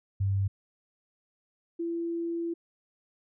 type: tone pair in turn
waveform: sine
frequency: 98 / 337.1 Hz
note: G2 / E4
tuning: 0 / +39 cents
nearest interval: octave + major sixth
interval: 2139 cents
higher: second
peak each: -24 / -29 dBFS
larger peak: first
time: 0.2-0.48 / 1.79-2.54 s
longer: second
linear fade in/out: 10 ms
effects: none